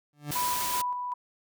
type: tone with exponential growth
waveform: 30% pulse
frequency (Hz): 146.83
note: D3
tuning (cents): 0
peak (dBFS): -26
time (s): 0.13-0.31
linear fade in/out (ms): 2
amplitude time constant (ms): 37
type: noise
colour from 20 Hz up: white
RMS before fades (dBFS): -32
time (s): 0.31-0.82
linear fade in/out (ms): 10
type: tone with tremolo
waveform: sine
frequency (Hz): 987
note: B5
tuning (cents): -1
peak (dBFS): -27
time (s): 0.35-1.14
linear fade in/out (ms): 10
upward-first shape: square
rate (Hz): 2.6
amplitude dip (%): 35
effects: none